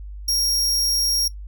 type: tone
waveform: sawtooth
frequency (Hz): 5590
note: F8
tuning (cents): +1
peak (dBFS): -16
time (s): 0.28-1.28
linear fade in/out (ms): 5
effects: noise-tail reverb RT60 0.1 s tail -18 dB re dry + added 50 Hz sine -32 dBFS peak until 1.47 s